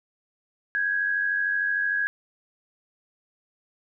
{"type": "tone pair together", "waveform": "sine", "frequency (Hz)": [1568, 1661.2], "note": ["G6", "G#6"], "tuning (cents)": [0, 0], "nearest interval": "minor second", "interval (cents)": 100, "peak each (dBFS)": [-30, -23], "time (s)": [0.75, 2.07], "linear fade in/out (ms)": 0, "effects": []}